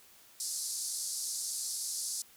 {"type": "band-pass noise", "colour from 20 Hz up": "white", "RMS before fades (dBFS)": -37, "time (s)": [0.4, 2.22], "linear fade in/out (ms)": 2, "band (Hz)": [4400, 11000], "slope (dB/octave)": 48, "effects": ["white hiss -59 dBFS RMS until 2.36 s"]}